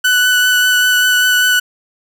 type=tone with vibrato; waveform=30% pulse; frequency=1490 Hz; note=F#6; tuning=12 cents sharp; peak=-7 dBFS; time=0.04-1.6 s; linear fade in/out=10 ms; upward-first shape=triangle; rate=5.1 Hz; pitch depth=14 cents each way; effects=none